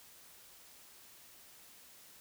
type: silence
effects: white hiss -58 dBFS RMS until 2.2 s